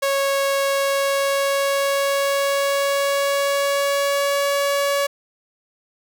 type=tone with pitch glide; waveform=sawtooth; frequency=552 to 563.9 Hz; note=C#5 to C#5; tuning=-7 to +30 cents; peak=-14 dBFS; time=0.02-5.07 s; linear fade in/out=10 ms; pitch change=+37 cents; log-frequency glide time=0.63-4.45 s; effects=none